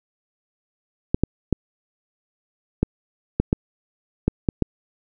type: clicks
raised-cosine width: 3 ms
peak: -4 dBFS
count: 9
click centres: 1.145 / 1.236 / 1.527 / 2.83 / 3.4 / 3.529 / 4.28 / 4.488 / 4.623 s
effects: none